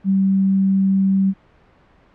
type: tone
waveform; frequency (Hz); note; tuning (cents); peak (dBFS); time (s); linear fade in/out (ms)
sine; 193.2; G3; -25; -13; 0.04-1.34; 50
effects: pink hiss -53 dBFS RMS until 2.14 s + low-pass 2000 Hz 12 dB/octave